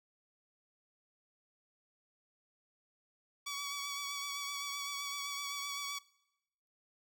10% pulse tone with vibrato, 1135 Hz, C#6, 41 cents sharp, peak -30 dBFS, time 3.46-5.99 s, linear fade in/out 10 ms, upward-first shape triangle, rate 7.8 Hz, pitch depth 27 cents each way, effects noise-tail reverb RT60 0.9 s tail -22 dB re dry

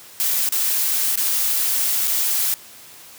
blue noise with dropouts, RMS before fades -20 dBFS, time 0.2-2.54 s, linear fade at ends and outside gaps 0 ms, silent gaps 0.489-0.523 / 1.157-1.175 / 2.073-2.078 s, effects white hiss -43 dBFS RMS until 3.18 s + high-pass 60 Hz 12 dB/octave

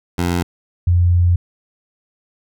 15% pulse / sine tone pair in turn, 87.4 / 87.79 Hz, F2 / F2, +2 / +10 cents, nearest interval unison, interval 8 cents, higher second, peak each -10 dBFS, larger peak neither, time 0.18-0.43 / 0.87-1.36 s, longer second, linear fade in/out 5 ms, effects none

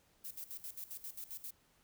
violet noise with tremolo, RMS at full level -45 dBFS, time 0.24-1.51 s, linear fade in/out 10 ms, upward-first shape square, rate 7.5 Hz, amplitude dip 80%, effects pink hiss -71 dBFS RMS until 1.83 s

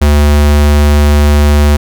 square tone, 73.42 Hz, D2, in tune, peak -5 dBFS, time 0.01-1.77 s, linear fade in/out 10 ms, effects none

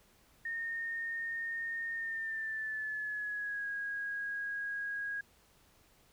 sine tone with pitch glide, 1835 to 1644.3 Hz, A#6 to G#6, -28 to -18 cents, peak -35 dBFS, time 0.45-5.21 s, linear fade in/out 5 ms, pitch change -190 cents, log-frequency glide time 1.93-3.68 s, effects pink hiss -66 dBFS RMS until 6.12 s

